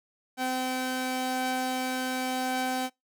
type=tone pair together; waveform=sawtooth; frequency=256.9 / 769.8 Hz; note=C4 / G5; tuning=-32 / -32 cents; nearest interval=octave + perfect fifth; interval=1900 cents; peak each=-27 dBFS; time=0.37-2.9 s; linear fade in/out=50 ms; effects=noise-tail reverb RT60 0.2 s tail -26 dB re dry